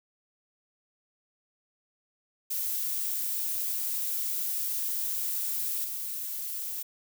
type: noise with level steps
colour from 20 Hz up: violet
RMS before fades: -31 / -35 dBFS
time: 2.5-6.83 s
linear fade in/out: 10 ms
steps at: 5.84 s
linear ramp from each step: 10 ms
effects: none